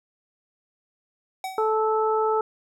square tone with exponential decay, 758 Hz, F#5, 42 cents sharp, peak -27 dBFS, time 1.44-1.79 s, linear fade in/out 2 ms, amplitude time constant 76 ms
harmonic tone, 436.7 Hz, A4, 13 cents flat, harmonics 1 / 2 / 3, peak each -22 / -25 / -27 dBFS, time 1.58-2.41 s, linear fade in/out 2 ms
effects none

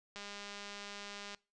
click train, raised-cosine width 0.2 ms, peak -29 dBFS, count 242, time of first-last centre 0.16-1.347 s, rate 203 Hz, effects noise-tail reverb RT60 0.3 s tail -23 dB re dry + resampled to 22050 Hz

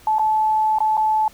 sine tone with dropouts, 867 Hz, A5, 26 cents flat, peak -15 dBFS, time 0.07-1.28 s, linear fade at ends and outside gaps 2 ms, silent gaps 0.185-0.194 / 0.786-0.804 / 0.97-0.976 s, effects pink hiss -48 dBFS RMS until 1.33 s

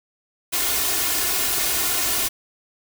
white noise with comb filter, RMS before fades -22 dBFS, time 0.52-2.29 s, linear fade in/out 20 ms, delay 2.8 ms, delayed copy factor +0.7, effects none

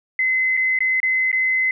sine tone with dropouts, 2046 Hz, C7, 39 cents flat, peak -16 dBFS, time 0.19-1.71 s, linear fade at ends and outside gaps 2 ms, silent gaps 0.569-0.573 / 0.789-0.805 / 1.002-1.03 / 1.316-1.328 s, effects none

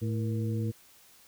harmonic tone with a mistuned harmonic, 110 Hz, A2, in tune, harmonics 1 / 2 / 3 / 4, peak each -29 / -35 / -39 / -41 dBFS, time 0.01-0.72 s, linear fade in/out 20 ms, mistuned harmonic 4, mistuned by +110 cents, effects white hiss -58 dBFS RMS until 1.27 s

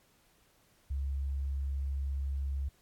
sine tone, 68.7 Hz, C#2, 15 cents flat, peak -31 dBFS, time 0.9-2.69 s, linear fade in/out 10 ms, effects pink hiss -67 dBFS RMS until 2.81 s + AAC 64 kbps

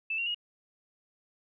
sine tone with pitch steps, 2637 / 2754 / 2876 Hz, E7 / F7 / F#7, 0 / -25 / -50 cents, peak -29 dBFS, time 0.1-0.346 s, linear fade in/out 5 ms, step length 82 ms, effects none

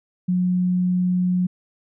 sine tone, 180.9 Hz, F#3, 39 cents flat, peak -17 dBFS, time 0.28-1.47 s, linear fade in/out 10 ms, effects none

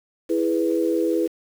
sine chord, E major, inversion none, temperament equal, 329.6 / 415.3 / 493.9 Hz, E4 / G#4 / B4, 0 / 0 / 0 cents, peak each -21 / -25 / -24 dBFS, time 0.29-1.28 s, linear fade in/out 20 ms, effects 7-bit

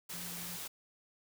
sine tone in noise, 174.61 Hz, F3, in tune, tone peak -48 dBFS, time 0.13-0.57 s, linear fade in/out 10 ms, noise white, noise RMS -43 dBFS, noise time 0.09-0.68 s, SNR -8 dB, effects none

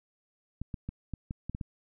clicks, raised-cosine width 5 ms, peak -23 dBFS, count 8, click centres 0.616 / 0.742 / 0.89 / 1.137 / 1.309 / 1.496 / 1.549 / 1.612 s, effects none

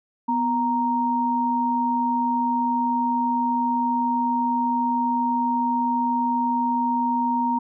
sine tone pair together, 246.9 / 932.2 Hz, B3 / A#5, 0 / 0 cents, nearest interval octave + major seventh, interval 2300 cents, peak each -24 / -21 dBFS, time 0.28-7.59 s, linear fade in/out 10 ms, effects none

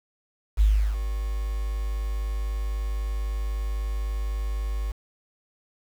sine tone with ADSR envelope, 51.91 Hz, G#1, in tune, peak -14 dBFS, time 0.57-4.92 s, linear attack 35 ms, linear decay 340 ms, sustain -11 dB, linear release 9 ms, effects 7-bit

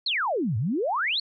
sine exponential two-way sweep, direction down then up, 4500 to 100 to 4500 Hz, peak -23 dBFS, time 0.06-1.2 s, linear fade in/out 5 ms, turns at 0.57 s, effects none

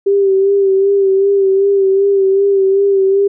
sine tone with vibrato, 392 Hz, G4, in tune, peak -8 dBFS, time 0.06-3.28 s, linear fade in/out 10 ms, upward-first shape sine, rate 2.6 Hz, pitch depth 37 cents each way, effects none

